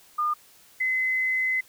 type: tone pair in turn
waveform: sine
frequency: 1213 / 2040 Hz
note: D#6 / C7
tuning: -44 / -44 cents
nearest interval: major sixth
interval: 900 cents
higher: second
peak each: -22 dBFS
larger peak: neither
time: 0.18-0.34 / 0.8-1.61 s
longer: second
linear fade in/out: 10 ms
effects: white hiss -55 dBFS RMS until 1.68 s